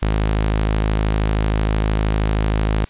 sawtooth tone, 53 Hz, G#1, 36 cents sharp, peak -12 dBFS, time 0.02-2.85 s, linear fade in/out 5 ms, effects white hiss -47 dBFS RMS until 2.89 s + resampled to 8000 Hz

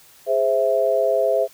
sine chord, Ab augmented, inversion none, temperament equal, 415.3 / 523.3 / 659.3 Hz, Ab4 / C5 / E5, 0 / 0 / 0 cents, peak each -23 / -20 / -19 dBFS, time 0.26-1.48 s, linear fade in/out 50 ms, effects white hiss -50 dBFS RMS until 1.53 s

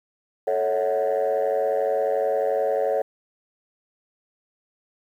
sine chord, F# minor seventh, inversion first, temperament equal with one note detuned, 440 / 554.4 / 645.7 / 740 Hz, A4 / C#5 / E5 / F#5, 0 / 0 / -36 / 0 cents, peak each -24 / -22 / -26 / -27 dBFS, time 0.47-3.02 s, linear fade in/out 5 ms, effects tanh soft clip ceiling -15 dBFS + 9-bit

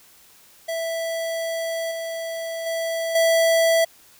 square tone with level steps, 659.3 Hz, E5, in tune, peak -25 / -28 / -24 / -16 dBFS, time 0.68-3.85 s, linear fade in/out 10 ms, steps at 1.91 / 2.66 / 3.15 s, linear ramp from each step 5 ms, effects white hiss -52 dBFS RMS until 4.19 s

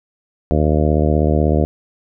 harmonic tone, 76.2 Hz, D#2, 36 cents flat, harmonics 1 / 2 / 3 / 4 / 5 / 6 / 7 / 8 / 9, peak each -16 / -19 / -21 / -22 / -23 / -24 / -24 / -25 / -26 dBFS, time 0.51-1.65 s, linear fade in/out 0 ms, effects none

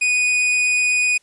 45% pulse tone, 2477 Hz, D#7, 8 cents flat, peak -15 dBFS, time 0.01-1.18 s, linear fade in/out 10 ms, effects white hiss -60 dBFS RMS until 1.22 s + resampled to 24000 Hz

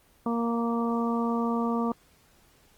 harmonic tone, 233.1 Hz, A#3, in tune, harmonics 1 / 2 / 3 / 4 / 5, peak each -26 / -32 / -36 / -35 / -34 dBFS, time 0.26-1.92 s, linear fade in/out 2 ms, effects pink hiss -61 dBFS RMS until 2.77 s + Opus 24 kbps

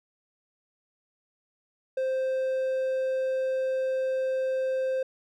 triangle tone, 523.3 Hz, C5, in tune, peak -23 dBFS, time 1.97-5.03 s, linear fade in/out 5 ms, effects none

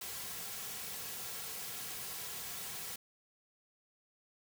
white noise with comb filter, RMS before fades -43 dBFS, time 0.01-2.96 s, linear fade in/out 5 ms, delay 3.3 ms, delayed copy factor -0.55, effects none

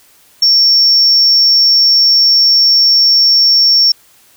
sine tone, 5470 Hz, F8, 37 cents flat, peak -4 dBFS, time 0.42-3.92 s, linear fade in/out 5 ms, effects tanh soft clip ceiling -2 dBFS + white hiss -47 dBFS RMS until 4.36 s

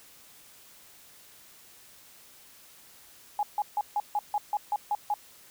sine tone bursts, 831 Hz, G#5, 1 cent sharp, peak -24 dBFS, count 10, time 3.39-5.14 s, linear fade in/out 2 ms, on 40 ms, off 150 ms, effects white hiss -54 dBFS RMS until 5.5 s

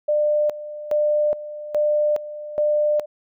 sine tone with tremolo, 598 Hz, D5, 31 cents sharp, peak -16 dBFS, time 0.08-3.06 s, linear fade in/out 10 ms, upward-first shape square, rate 1.2 Hz, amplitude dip 80%, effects none

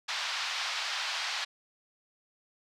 white band-pass noise, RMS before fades -34 dBFS, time 0.08-1.45 s, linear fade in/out 10 ms, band 790 to 4800 Hz, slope 24 dB/octave, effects none

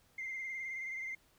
sine tone with vibrato, 2093 Hz, C7, in tune, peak -37 dBFS, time 0.18-1.15 s, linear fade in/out 5 ms, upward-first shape sine, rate 19 Hz, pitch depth 38 cents each way, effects tanh soft clip ceiling -35 dBFS + pink hiss -69 dBFS RMS until 1.38 s

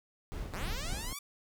brown noise with tremolo, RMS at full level -36 dBFS, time 0.32-1.13 s, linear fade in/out 0 ms, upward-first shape sine, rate 3.7 Hz, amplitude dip 45%
5% pulse linear sweep, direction up, 130.81 to 1181 Hz, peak -28 dBFS, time 0.53-1.19 s, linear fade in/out 5 ms
effects none

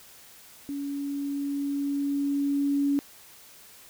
sine tone with level ramp, 282.3 Hz, C#4, 32 cents sharp, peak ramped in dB -30 to -21 dBFS, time 0.69-2.99 s, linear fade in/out 0 ms, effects white hiss -51 dBFS RMS until 3.89 s

